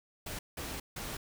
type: noise bursts at uneven times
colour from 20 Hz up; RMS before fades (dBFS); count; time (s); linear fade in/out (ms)
pink; -40; 3; 0.26-0.39 / 0.57-0.8 / 0.96-1.17; 5
effects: none